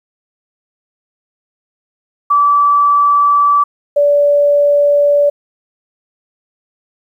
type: tone pair in turn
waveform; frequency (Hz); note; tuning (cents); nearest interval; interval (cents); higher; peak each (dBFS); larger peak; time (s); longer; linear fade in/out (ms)
sine; 1156 / 578; D6 / D5; -28 / -28; octave; 1200; first; -7; neither; 2.3-3.64 / 3.96-5.3; neither; 10
effects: 8-bit